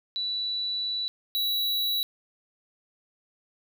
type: tone pair in turn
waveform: sine / square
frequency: 3951 / 3919 Hz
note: B7 / B7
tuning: 0 / -14 cents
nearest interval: unison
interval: 14 cents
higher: first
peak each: -27 / -25 dBFS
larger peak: second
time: 0.16-1.08 / 1.35-2.03 s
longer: first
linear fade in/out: 0 ms
effects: none